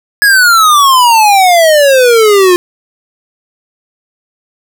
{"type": "exponential sweep", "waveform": "square", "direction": "down", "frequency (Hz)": [1692, 350.8], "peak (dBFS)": -4, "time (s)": [0.22, 2.56], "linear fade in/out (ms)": 0, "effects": []}